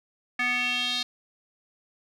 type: tone with band-pass filter sweep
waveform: square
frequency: 246.9 Hz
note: B3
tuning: in tune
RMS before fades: -27 dBFS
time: 0.39-1.03 s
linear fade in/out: 5 ms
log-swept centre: 2000 to 4000 Hz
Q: 4.6
effects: none